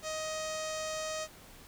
sawtooth tone with low-pass filter, 627 Hz, D#5, 13 cents sharp, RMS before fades -37 dBFS, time 0.02-1.28 s, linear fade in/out 50 ms, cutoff 6800 Hz, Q 3, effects pink hiss -54 dBFS RMS until 1.67 s

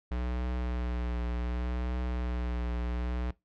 square tone with vibrato, 60.7 Hz, B1, 29 cents flat, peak -31 dBFS, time 0.11-3.31 s, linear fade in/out 5 ms, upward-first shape triangle, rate 0.67 Hz, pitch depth 35 cents each way, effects noise-tail reverb RT60 0.2 s tail -21 dB re dry + low-pass 3000 Hz 12 dB/octave

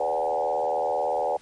sine tone with frequency modulation, 660 Hz, E5, 2 cents sharp, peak -22 dBFS, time 0-1.37 s, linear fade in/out 5 ms, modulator 77.8 Hz, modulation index 2.5, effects pink hiss -54 dBFS RMS until 1.41 s + MP3 48 kbps

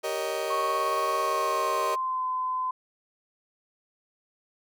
35% pulse chord, Eb dominant seventh, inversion first, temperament just, 388.9 / 466.7 / 560 / 622.3 Hz, G4 / Bb4 / Db5 / Eb5, -14 / +2 / +18 / 0 cents, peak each -33 / -32 / -34 / -30 dBFS, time 0.03-1.96 s, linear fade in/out 20 ms
sine tone with pitch glide, 1102 to 1022.3 Hz, C#6 to C6, -11 to -41 cents, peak -26 dBFS, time 0.5-2.71 s, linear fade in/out 5 ms, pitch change -130 cents, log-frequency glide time 1.16-2.25 s
effects none

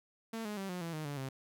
sawtooth tone with pitch steps, 225.7 / 209.4 / 194.23 / 180.18 / 167.14 / 155.05 / 143.83 / 133.43 Hz, A3 / G#3 / G3 / F#3 / E3 / D#3 / D3 / C3, +44 / +15 / -16 / -46 / +24 / -6 / -36 / +34 cents, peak -34 dBFS, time 0.33-1.29 s, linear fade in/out 5 ms, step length 120 ms, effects none

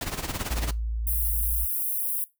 pink noise with tremolo, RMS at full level -29 dBFS, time 0.01-0.71 s, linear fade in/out 2 ms, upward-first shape sine, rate 18 Hz, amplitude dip 75%
sine tone, 56 Hz, A1, 31 cents sharp, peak -26 dBFS, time 0.5-1.66 s, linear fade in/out 20 ms
white high-pass noise, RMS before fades -28 dBFS, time 1.07-2.24 s, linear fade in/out 0 ms, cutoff 10000 Hz, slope 48 dB/octave
effects noise-tail reverb RT60 0.2 s tail -18 dB re dry

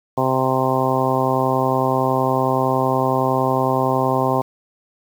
harmonic tone, 130.81 Hz, C3, in tune, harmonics 1 / 2 / 3 / 4 / 5 / 6 / 7 / 8, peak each -24 / -24 / -24 / -24 / -24 / -24 / -24 / -24 dBFS, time 0.17-4.42 s, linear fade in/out 10 ms, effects 7-bit

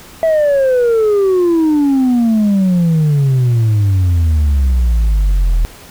sine exponential sweep, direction down, 659.3 to 39.6 Hz, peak -6 dBFS, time 0.23-5.65 s, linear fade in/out 0 ms, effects tanh soft clip ceiling -8 dBFS + pink hiss -37 dBFS RMS until 5.9 s

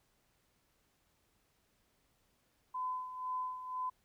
sine tone with tremolo, 1014 Hz, B5, 45 cents sharp, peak -34 dBFS, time 2.74-3.9 s, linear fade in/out 10 ms, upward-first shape sine, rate 2 Hz, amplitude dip 65%, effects pink hiss -75 dBFS RMS until 4.04 s

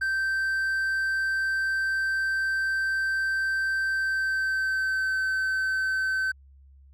triangle tone with pitch glide, 1559 to 1536.6 Hz, G6 to G6, -10 to -35 cents, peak -22 dBFS, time 0.01-6.32 s, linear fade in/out 10 ms, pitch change -25 cents, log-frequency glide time 3.86-5.18 s, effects added 68 Hz sine -50 dBFS peak until 6.93 s

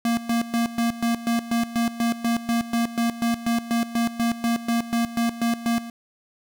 square tone with tremolo, 233.1 Hz, A#3, in tune, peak -20 dBFS, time 0.05-5.9 s, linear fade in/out 2 ms, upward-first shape square, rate 4.1 Hz, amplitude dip 80%, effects none

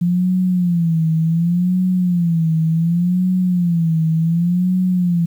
sine tone with vibrato, 171.9 Hz, F3, 27 cents flat, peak -13 dBFS, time 0.01-5.26 s, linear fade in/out 10 ms, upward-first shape sine, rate 0.68 Hz, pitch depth 120 cents each way, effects 8-bit

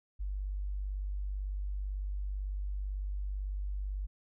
sine tone, 49 Hz, G1, in tune, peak -33 dBFS, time 0.19-4.07 s, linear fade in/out 20 ms, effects none

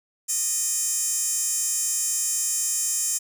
15% pulse tone with high-pass filter, 616 Hz, D#5, 17 cents flat, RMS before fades -25 dBFS, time 0.28-3.19 s, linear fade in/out 20 ms, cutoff 7800 Hz, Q 6.7, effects none

